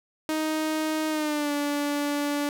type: tone with pitch glide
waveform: sawtooth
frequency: 312.2 to 289.6 Hz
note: D#4 to D4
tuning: +6 to -24 cents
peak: -21 dBFS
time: 0.29-2.49 s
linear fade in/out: 0 ms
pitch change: -130 cents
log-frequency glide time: 1.09-1.52 s
effects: none